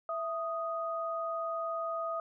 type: tone pair together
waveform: sine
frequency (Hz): 661.5 / 1244.5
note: E5 / D#6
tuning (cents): +6 / 0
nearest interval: major seventh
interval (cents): 1094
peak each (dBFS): -35 / -35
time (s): 0.09-2.2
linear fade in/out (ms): 2
effects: none